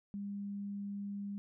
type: tone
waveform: sine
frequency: 201.3 Hz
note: G3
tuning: 46 cents sharp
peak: -38 dBFS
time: 0.14-1.38 s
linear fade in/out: 0 ms
effects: none